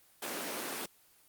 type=high-pass noise; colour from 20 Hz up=pink; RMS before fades=-38 dBFS; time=0.22-0.86 s; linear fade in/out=5 ms; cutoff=240 Hz; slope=24 dB/octave; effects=white hiss -64 dBFS RMS until 1.28 s + Opus 24 kbps